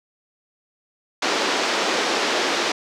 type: band-pass noise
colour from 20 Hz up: pink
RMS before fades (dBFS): -22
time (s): 1.22-2.72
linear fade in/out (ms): 5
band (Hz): 300 to 5900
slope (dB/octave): 24
effects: none